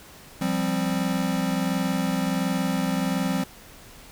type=chord; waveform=square; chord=F suspended second; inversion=none; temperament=equal; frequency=174.61 / 196 / 261.6 Hz; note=F3 / G3 / C4; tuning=0 / 0 / 0 cents; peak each=-28 dBFS; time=0.41-3.44 s; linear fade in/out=5 ms; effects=pink hiss -47 dBFS RMS until 4.11 s